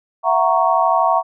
sine chord, F# dominant seventh, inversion third, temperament equal with one note detuned, 667.7 / 740 / 932.3 / 1108.7 Hz, E5 / F#5 / A#5 / C#6, +22 / 0 / 0 / 0 cents, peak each -18 dBFS, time 0.23-1.23 s, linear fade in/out 50 ms, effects none

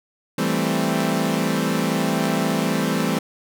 sawtooth chord, A minor seventh, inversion second, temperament equal, 164.81 / 196 / 220 / 261.6 Hz, E3 / G3 / A3 / C4, 0 / 0 / 0 / 0 cents, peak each -21 dBFS, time 0.38-3.19 s, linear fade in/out 5 ms, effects none

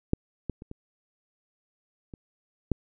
clicks, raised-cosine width 3 ms, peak -9 / -17 / -29 / -26 / -28 / -11 dBFS, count 6, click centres 0.134 / 0.497 / 0.621 / 0.714 / 2.138 / 2.717 s, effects none

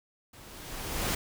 pink noise with level ramp, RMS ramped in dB -52 to -28 dBFS, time 0.33-1.15 s, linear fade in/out 5 ms, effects none

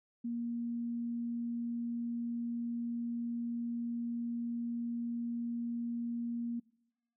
sine tone, 235.8 Hz, A#3, 20 cents sharp, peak -34 dBFS, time 0.24-6.6 s, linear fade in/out 10 ms, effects noise-tail reverb RT60 0.9 s tail -24 dB re dry

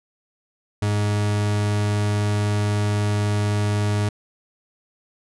40% pulse tone, 103.83 Hz, G#2, in tune, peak -18 dBFS, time 0.82-4.09 s, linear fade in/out 5 ms, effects resampled to 24000 Hz

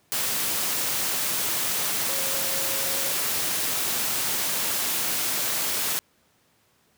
sine tone in noise, 543 Hz, C#5, 36 cents flat, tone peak -37 dBFS, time 2.09-3.12 s, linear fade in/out 0 ms, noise white, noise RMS -26 dBFS, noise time 0.12-5.99 s, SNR -14 dB, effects pink hiss -64 dBFS RMS until 6.97 s + high-pass 100 Hz 12 dB/octave

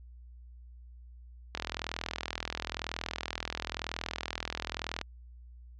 click train, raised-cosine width 0.2 ms, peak -15 dBFS, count 143, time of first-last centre 1.55-5.013 s, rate 41 Hz, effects added 60 Hz sine -48 dBFS peak until 5.79 s + low-pass 5000 Hz 12 dB/octave

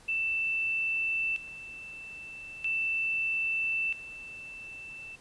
sine tone with tremolo, 2662 Hz, E7, 16 cents sharp, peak -27 dBFS, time 0.08-5.16 s, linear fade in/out 10 ms, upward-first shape square, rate 0.39 Hz, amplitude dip 80%, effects pink hiss -56 dBFS RMS until 5.2 s + resampled to 24000 Hz

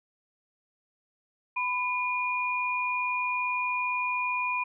sine tone pair together, 997.6 / 2431 Hz, B5 / D#7, +17 / -41 cents, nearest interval octave + minor third, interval 1542 cents, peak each -29 / -29 dBFS, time 1.56-4.64 s, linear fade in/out 10 ms, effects none

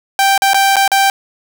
sawtooth tone with dropouts, 784 Hz, G5, in tune, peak -5 dBFS, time 0.19-1.1 s, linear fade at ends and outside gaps 1 ms, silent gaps 0.378-0.42 / 0.534-0.544 / 0.758-0.766 / 0.878-0.917 s, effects none

